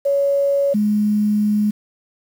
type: tone pair in turn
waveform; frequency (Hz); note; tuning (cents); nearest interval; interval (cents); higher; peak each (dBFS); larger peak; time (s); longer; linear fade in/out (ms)
sine; 560 / 209.8; C#5 / G#3; +18 / +18; octave + perfect fourth; 1700; first; -14; neither; 0.05-0.74 / 0.74-1.71; second; 10
effects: 7-bit